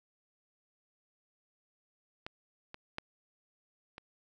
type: clicks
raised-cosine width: 0.3 ms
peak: -24 / -28 / -20 / -29 dBFS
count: 4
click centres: 2.265 / 2.744 / 2.984 / 3.981 s
effects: none